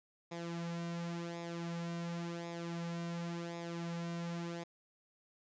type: tone with flanger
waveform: sawtooth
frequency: 170 Hz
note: F3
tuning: 46 cents flat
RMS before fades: -41 dBFS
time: 0.31-4.64 s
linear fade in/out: 10 ms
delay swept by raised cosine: 0.67 to 3.57 ms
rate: 0.92 Hz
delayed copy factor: -0.65
effects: resampled to 16000 Hz + 12-bit